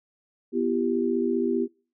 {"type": "chord", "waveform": "sine", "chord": "E minor", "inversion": "second", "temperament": "equal with one note detuned", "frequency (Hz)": [246.9, 336.6, 392], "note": ["B3", "E4", "G4"], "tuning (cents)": [0, 36, 0], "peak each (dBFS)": [-26, -27, -26], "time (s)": [0.52, 1.68], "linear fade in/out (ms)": 50, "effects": ["noise-tail reverb RT60 0.4 s tail -25 dB re dry"]}